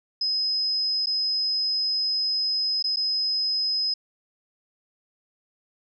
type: tone with dropouts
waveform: sine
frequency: 5070 Hz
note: D#8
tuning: 32 cents sharp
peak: -22 dBFS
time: 0.21-3.94 s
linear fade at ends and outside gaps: 5 ms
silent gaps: 1.06-1.069 / 2.826-2.841 / 2.961-2.969 s
effects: none